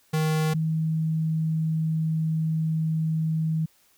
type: tone pair in turn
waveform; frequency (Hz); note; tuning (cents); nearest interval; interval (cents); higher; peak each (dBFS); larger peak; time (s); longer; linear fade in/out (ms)
square / sine; 156.5 / 159.33; D#3 / D#3; +10 / +41; unison; 31; second; -22; neither; 0.13-0.54 / 0.54-3.66; second; 10
effects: white hiss -62 dBFS RMS until 3.97 s